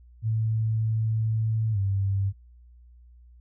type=tone with pitch glide; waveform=sine; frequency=110.8 to 98.14 Hz; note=A2 to G2; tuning=+13 to +2 cents; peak=-22 dBFS; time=0.22-2.33 s; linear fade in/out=50 ms; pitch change=-211 cents; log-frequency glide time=1.72-1.78 s; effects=added 60 Hz sine -49 dBFS peak until 3.4 s